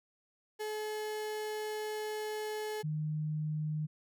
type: tone pair in turn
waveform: 35% pulse / sine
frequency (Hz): 427.6 / 153.29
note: A4 / D#3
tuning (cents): -49 / -25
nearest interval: octave + tritone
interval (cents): 1776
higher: first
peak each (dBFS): -34 / -32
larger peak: second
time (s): 0.59-2.83 / 2.83-3.87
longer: first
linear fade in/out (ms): 20
effects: none